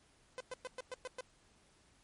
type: tone bursts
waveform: sawtooth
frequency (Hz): 509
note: C5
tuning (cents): -48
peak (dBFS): -37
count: 7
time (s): 0.38-1.208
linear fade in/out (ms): 0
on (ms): 24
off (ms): 110
effects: pink hiss -68 dBFS RMS until 2.03 s + MP3 48 kbps